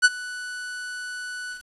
45% pulse tone with ADSR envelope, 1485 Hz, F#6, 6 cents sharp, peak -10 dBFS, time 0.02-1.63 s, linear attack 30 ms, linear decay 35 ms, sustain -21 dB, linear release 120 ms, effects resampled to 24000 Hz + 8-bit

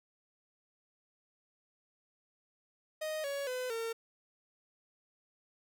45% pulse tone with pitch steps, 622.3 / 560.8 / 505.5 / 455.6 Hz, D#5 / C#5 / B4 / A#4, 0 / +20 / +40 / -40 cents, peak -35 dBFS, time 3.01-3.93 s, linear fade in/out 10 ms, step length 230 ms, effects none

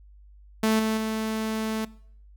sawtooth tone with level steps, 219.6 Hz, A3, 3 cents flat, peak -16 / -20 / -23 dBFS, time 0.63-1.85 s, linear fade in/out 5 ms, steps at 0.79 / 0.97 s, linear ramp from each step 5 ms, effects noise-tail reverb RT60 0.6 s tail -21 dB re dry + added 50 Hz sine -48 dBFS peak until 2.36 s

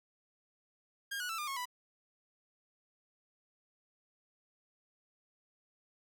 sawtooth tone with pitch steps, 1616 / 1464.9 / 1327.9 / 1203.7 / 1091.1 / 989 Hz, G#6 / F#6 / E6 / D6 / C#6 / B5, -48 / -18 / +12 / +42 / -28 / +2 cents, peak -33 dBFS, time 1.11-1.656 s, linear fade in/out 10 ms, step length 91 ms, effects none

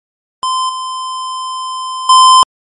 square tone with level steps, 1033 Hz, C6, 22 cents flat, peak -13 / -19 / -3 dBFS, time 0.43-2.43 s, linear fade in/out 0 ms, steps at 0.69 / 2.09 s, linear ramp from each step 5 ms, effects MP3 48 kbps

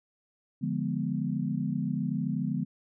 sine chord, D diminished seventh, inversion none, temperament equal, 146.83 / 174.61 / 207.7 / 246.9 Hz, D3 / F3 / Ab3 / Cb4, 0 / 0 / 0 / 0 cents, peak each -33 dBFS, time 0.61-2.65 s, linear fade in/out 20 ms, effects none

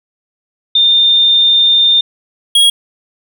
sine / square tone pair in turn, 3616 / 3297 Hz, A7 / G#7, +47 / -13 cents, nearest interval major second, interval 160 cents, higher first, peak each -6 dBFS, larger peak neither, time 0.75-2.01 / 2.55-2.7 s, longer first, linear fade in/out 5 ms, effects none

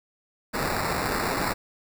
blue noise with sample-and-hold, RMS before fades -27 dBFS, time 0.53-1.54 s, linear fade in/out 20 ms, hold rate 3150 Hz, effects none

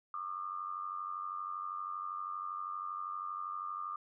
sine tone with amplitude modulation, 1205 Hz, D6, 44 cents sharp, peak -34 dBFS, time 0.14-3.96 s, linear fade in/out 2 ms, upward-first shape sine, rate 92.6 Hz, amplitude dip 75%, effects none

